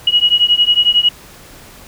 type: beating tone pair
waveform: sine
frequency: 2900 / 2911 Hz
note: F#7 / F#7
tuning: -35 / -29 cents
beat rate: 11 Hz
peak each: -12 dBFS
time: 0.07-1.09 s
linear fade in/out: 5 ms
effects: pink hiss -39 dBFS RMS until 1.87 s